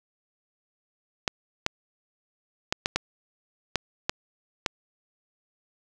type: clicks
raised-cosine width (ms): 0.2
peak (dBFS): -6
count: 8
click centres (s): 1.278 / 1.664 / 2.725 / 2.859 / 2.96 / 3.757 / 4.095 / 4.662
effects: none